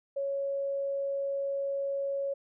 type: tone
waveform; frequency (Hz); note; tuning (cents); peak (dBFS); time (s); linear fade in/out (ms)
sine; 554.4; C#5; 0; -29; 0.16-2.34; 10
effects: none